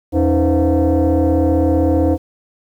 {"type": "tone with frequency modulation", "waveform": "sine", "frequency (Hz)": 117.8, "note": "A#2", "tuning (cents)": 19, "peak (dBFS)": -10, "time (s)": [0.12, 2.18], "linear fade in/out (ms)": 50, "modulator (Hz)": 200, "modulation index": 2.3, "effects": ["tanh soft clip ceiling -7 dBFS", "8-bit"]}